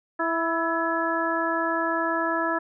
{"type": "harmonic tone with a mistuned harmonic", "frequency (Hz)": 329.6, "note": "E4", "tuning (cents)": 0, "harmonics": [1, 2, 3, 4, 5], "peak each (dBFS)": [-29, -29, -29, -29, -29], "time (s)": [0.19, 2.59], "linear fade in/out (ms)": 10, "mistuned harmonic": 5, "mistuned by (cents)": 47, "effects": []}